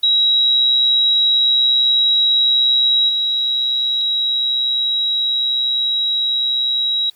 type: tone with level steps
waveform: sine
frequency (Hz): 3857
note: B7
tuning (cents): -42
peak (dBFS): -11 / -15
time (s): 0.03-7.1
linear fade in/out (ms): 5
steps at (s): 3.08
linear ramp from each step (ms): 20
effects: white hiss -54 dBFS RMS until 7.15 s + Opus 24 kbps